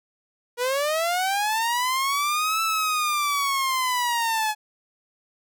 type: linear two-way sweep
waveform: sawtooth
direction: up then down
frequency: 475.5 to 1325 to 844 Hz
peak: -18 dBFS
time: 0.57-4.55 s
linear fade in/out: 50 ms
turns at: 2.62 s
effects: none